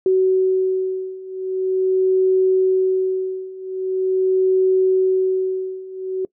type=beating tone pair; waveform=sine; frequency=375.5 / 375.93 Hz; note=F#4 / F#4; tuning=+26 / +28 cents; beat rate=0.43 Hz; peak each=-19 / -17 dBFS; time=0.06-6.25 s; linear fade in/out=2 ms; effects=noise-tail reverb RT60 0.1 s tail -22 dB re dry